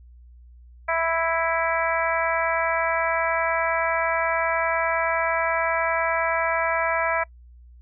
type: harmonic tone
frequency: 329.6 Hz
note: E4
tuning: in tune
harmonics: 2 / 3 / 4 / 5 / 6 / 7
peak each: -25 / -27 / -28 / -29 / -30 / -30 dBFS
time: 0.88-7.24 s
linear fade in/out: 10 ms
effects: noise-tail reverb RT60 0.1 s tail -25 dB re dry + added 60 Hz sine -45 dBFS peak until 7.81 s